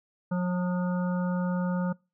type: harmonic tone with a mistuned harmonic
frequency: 180 Hz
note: F#3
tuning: 47 cents flat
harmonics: 1 / 3 / 5 / 7 / 8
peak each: -25 / -35 / -39 / -42 / -43 dBFS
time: 0.31-1.93 s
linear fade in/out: 10 ms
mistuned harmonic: 7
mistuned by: -34 cents
effects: noise-tail reverb RT60 0.3 s tail -26 dB re dry